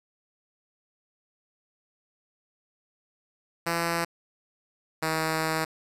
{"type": "tone pair in turn", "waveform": "5% pulse", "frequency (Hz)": [168.7, 159.23], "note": ["E3", "D#3"], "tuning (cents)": [40, 40], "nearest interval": "minor second", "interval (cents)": 100, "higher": "first", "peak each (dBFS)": -14, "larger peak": "neither", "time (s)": [[3.66, 4.05], [5.02, 5.65]], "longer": "second", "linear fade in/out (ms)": 10, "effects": ["resampled to 32000 Hz", "9-bit"]}